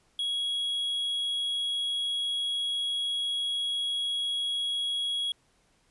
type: tone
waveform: triangle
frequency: 3322 Hz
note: G#7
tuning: in tune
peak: -26 dBFS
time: 0.19-5.32 s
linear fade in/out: 2 ms
effects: pink hiss -67 dBFS RMS until 5.9 s + resampled to 24000 Hz